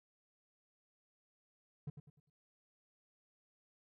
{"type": "tone with echo", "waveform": "triangle", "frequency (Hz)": 145.4, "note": "D3", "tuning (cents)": -17, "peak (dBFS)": -37, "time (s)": [1.87, 1.9], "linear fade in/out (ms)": 5, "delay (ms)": 100, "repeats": 4, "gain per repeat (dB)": -9, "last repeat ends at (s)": 2.3, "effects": []}